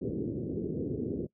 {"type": "low-pass noise", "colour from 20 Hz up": "white", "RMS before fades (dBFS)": -33, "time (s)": [0.01, 1.27], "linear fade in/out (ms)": 10, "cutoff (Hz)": 440, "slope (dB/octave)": 48, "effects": ["noise-tail reverb RT60 0.1 s tail -21 dB re dry", "high-pass 100 Hz 12 dB/octave"]}